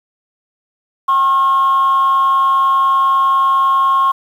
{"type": "tone with frequency modulation", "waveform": "sine", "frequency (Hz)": 1081, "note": "C#6", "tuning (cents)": -44, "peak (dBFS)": -8, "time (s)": [1.08, 4.12], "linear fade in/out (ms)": 10, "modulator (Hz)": 305, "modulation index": 0.22, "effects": ["tanh soft clip ceiling -7 dBFS", "7-bit"]}